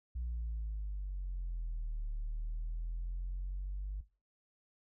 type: exponential two-way sweep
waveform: sine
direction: down then up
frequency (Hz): 60.9 to 36.71 to 49.9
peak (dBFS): -34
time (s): 0.15-4.01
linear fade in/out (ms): 10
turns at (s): 2.09
effects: noise-tail reverb RT60 0.3 s tail -18 dB re dry + tanh soft clip ceiling -33 dBFS